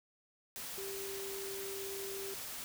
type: tone in noise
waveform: sine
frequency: 392 Hz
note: G4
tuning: in tune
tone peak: -42 dBFS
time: 0.78-2.34 s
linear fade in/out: 0 ms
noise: white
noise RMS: -44 dBFS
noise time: 0.56-2.64 s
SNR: -1 dB
effects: none